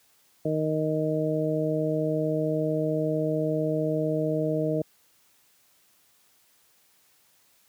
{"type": "harmonic tone", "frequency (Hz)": 155.56, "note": "D#3", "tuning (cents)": 0, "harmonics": [1, 2, 3, 4], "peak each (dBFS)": [-29, -29, -29, -29], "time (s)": [0.45, 4.82], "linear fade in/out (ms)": 5, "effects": ["white hiss -63 dBFS RMS until 7.68 s", "high-pass 60 Hz 12 dB/octave"]}